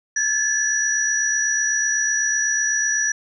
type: tone cluster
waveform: sine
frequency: 1661 / 1729 / 5830 Hz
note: G#6 / A6 / F#8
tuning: 0 / -31 / -26 cents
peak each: -29 / -21 / -21 dBFS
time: 0.16-3.12 s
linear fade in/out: 5 ms
effects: none